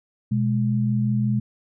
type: tone pair together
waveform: sine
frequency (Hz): 123.47 / 209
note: B2 / G#3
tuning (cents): 0 / +11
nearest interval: major sixth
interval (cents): 911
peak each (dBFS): -21 / -22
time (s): 0.31-1.4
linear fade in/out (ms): 10
effects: none